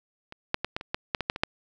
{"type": "clicks", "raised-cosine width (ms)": 0.3, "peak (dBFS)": [-25, -7, -12, -13, -22, -11, -8, -13, -7, -18, -6], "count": 11, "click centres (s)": [0.324, 0.544, 0.646, 0.765, 0.811, 0.945, 1.148, 1.207, 1.299, 1.361, 1.435], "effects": []}